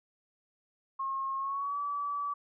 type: tone with pitch glide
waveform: sine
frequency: 1079 to 1149.8 Hz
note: C#6 to D6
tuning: -47 to -37 cents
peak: -31 dBFS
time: 0.99-2.34 s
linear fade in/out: 10 ms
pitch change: +110 cents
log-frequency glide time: 1.38-1.78 s
effects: none